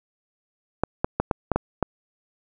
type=clicks; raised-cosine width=1 ms; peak=-6 dBFS; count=7; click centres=0.836 / 1.045 / 1.2 / 1.312 / 1.517 / 1.56 / 1.827 s; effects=none